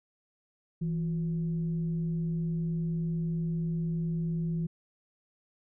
sine tone with frequency modulation, 164.81 Hz, E3, in tune, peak -28 dBFS, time 0.81-4.67 s, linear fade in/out 10 ms, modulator 197 Hz, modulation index 0.26, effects none

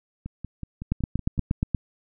two click trains, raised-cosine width 5 ms, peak -10 / -21 dBFS, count 8 / 7, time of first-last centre 0.92-1.747 / 0.26-1.379 s, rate 8.46 / 5.36 Hz, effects none

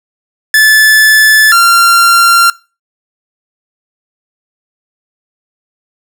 45% pulse tone pair in turn, 1738 / 1379.5 Hz, A6 / F6, -22 / -22 cents, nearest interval major third, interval 400 cents, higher first, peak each -3 dBFS, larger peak neither, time 0.54-1.52 / 1.52-2.5 s, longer neither, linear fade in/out 2 ms, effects noise-tail reverb RT60 0.3 s tail -21 dB re dry

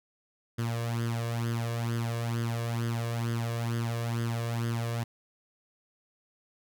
sawtooth tone with flanger, 116.54 Hz, A#2, in tune, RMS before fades -31 dBFS, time 0.58-5.04 s, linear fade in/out 10 ms, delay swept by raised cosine 0.61 to 1.81 ms, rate 2.2 Hz, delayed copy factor +0.7, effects none

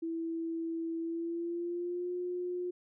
sine tone with pitch glide, 329.6 to 357.4 Hz, E4 to F4, 0 to +40 cents, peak -33 dBFS, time 0.02-2.71 s, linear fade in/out 10 ms, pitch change +140 cents, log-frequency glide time 0.99-2.12 s, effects none

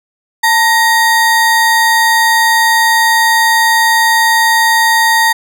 square ring-modulated tone, 1390 Hz, F6, 9 cents flat, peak -5 dBFS, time 0.43-5.33 s, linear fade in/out 10 ms, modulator 490 Hz, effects none

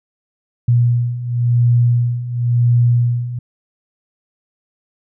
sine beating tone pair, 119.6 / 120.55 Hz, A#2 / B2, +45 / -41 cents, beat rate 0.95 Hz, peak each -17 / -13 dBFS, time 0.68-3.39 s, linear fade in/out 5 ms, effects none

